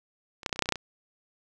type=clicks; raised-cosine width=0.2 ms; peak=-25 / -9 / -28 / -9 / -27 / -6 / -7 / -21 / -7 / -8 / -20 dBFS; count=11; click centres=0.432 / 0.462 / 0.494 / 0.528 / 0.56 / 0.592 / 0.623 / 0.658 / 0.69 / 0.723 / 0.757 s; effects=none